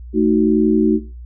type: chord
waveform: sine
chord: D# diminished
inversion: second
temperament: equal with one note detuned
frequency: 220 / 311.1 / 372.6 Hz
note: A3 / D#4 / F#4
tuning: 0 / 0 / +12 cents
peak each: -16 dBFS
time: 0.13-1 s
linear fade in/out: 50 ms
effects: noise-tail reverb RT60 0.3 s tail -17 dB re dry + added 60 Hz sine -31 dBFS peak until 1.25 s